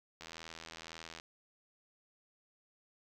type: click train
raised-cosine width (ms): 0.2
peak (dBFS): -29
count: 82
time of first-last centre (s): 0.21-1.199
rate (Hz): 81.9
effects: 10-bit